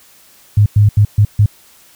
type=tone bursts at uneven times; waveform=sine; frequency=103.83 Hz; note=G#2; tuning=in tune; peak=-5 dBFS; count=5; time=0.57-0.66 / 0.76-0.89 / 0.97-1.05 / 1.18-1.25 / 1.39-1.46 s; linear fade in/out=5 ms; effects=white hiss -46 dBFS RMS until 1.95 s